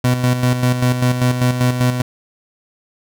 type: tone with tremolo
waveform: 30% pulse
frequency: 124.9 Hz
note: B2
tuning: 20 cents sharp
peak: -9 dBFS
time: 0.04-2.02 s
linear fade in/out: 5 ms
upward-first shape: square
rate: 5.1 Hz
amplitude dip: 55%
effects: none